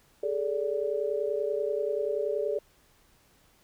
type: tone cluster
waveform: sine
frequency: 410.1 / 440.5 / 579 Hz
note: G#4 / A4 / D5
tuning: -22 / +2 / -25 cents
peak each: -31 dBFS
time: 0.23-2.59 s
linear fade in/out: 5 ms
effects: pink hiss -63 dBFS RMS until 3.63 s